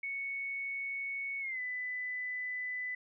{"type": "tone with pitch glide", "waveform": "sine", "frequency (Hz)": [2217, 1998.1], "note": ["C#7", "B6"], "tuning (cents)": [0, 20], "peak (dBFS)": -35, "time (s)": [0.03, 2.95], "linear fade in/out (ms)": 5, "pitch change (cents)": -180, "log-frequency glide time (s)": [1.4, 1.6], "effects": []}